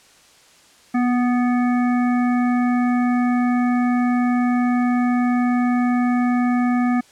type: harmonic tone with a mistuned harmonic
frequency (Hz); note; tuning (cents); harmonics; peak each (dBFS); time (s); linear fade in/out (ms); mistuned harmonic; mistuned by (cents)
246.9; B3; 0; 1 / 3 / 5 / 7 / 9; -16 / -26 / -30 / -33 / -35; 0.94-7.01; 10; 1; -17
effects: white hiss -51 dBFS RMS until 7.11 s + low-pass 8000 Hz 12 dB/octave